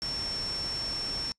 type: tone in noise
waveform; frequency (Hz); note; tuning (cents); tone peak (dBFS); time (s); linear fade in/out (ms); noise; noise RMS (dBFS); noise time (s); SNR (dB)
sine; 5430; F8; -50; -31; 0.02-1.32; 0; pink; -40; 0.02-1.32; +6
effects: noise-tail reverb RT60 0.1 s tail -26 dB re dry + resampled to 22050 Hz